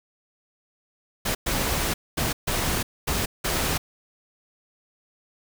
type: noise bursts at uneven times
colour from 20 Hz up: pink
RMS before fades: -25 dBFS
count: 6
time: 1.25-1.35 / 1.46-1.94 / 2.17-2.33 / 2.47-2.83 / 3.07-3.26 / 3.44-3.78 s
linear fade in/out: 10 ms
effects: none